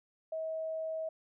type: tone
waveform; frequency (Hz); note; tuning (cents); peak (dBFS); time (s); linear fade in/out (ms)
sine; 640; D#5; +49; -34; 0.32-1.09; 5
effects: none